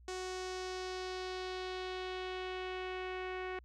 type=tone with low-pass filter sweep; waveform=sawtooth; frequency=370 Hz; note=F#4; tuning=in tune; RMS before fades=-41 dBFS; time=0.08-3.59 s; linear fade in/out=2 ms; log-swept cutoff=6800 to 2200 Hz; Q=1.9; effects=added 60 Hz sine -56 dBFS peak until 3.64 s